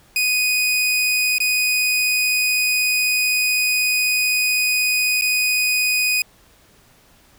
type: tone with dropouts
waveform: sawtooth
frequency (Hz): 2489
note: D#7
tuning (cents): 0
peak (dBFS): -13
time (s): 0.16-6.22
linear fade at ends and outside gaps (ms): 2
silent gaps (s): 1.383-1.402 / 5.212-5.22
effects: pink hiss -53 dBFS RMS until 7.38 s